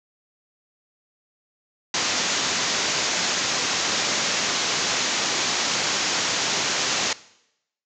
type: low-pass noise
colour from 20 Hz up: white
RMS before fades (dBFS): -24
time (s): 1.94-7.13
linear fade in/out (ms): 2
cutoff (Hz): 7100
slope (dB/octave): 96
effects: noise-tail reverb RT60 0.8 s tail -19 dB re dry + high-pass 150 Hz 12 dB/octave